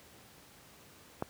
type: click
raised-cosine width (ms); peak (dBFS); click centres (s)
1; -18; 1.224
effects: pink hiss -57 dBFS RMS until 1.29 s + high-pass 80 Hz 12 dB/octave

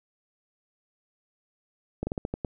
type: slowing click train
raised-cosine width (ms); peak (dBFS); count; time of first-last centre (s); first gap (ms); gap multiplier
2; -16; 7; 2.03-2.448; 40; 1.22
effects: none

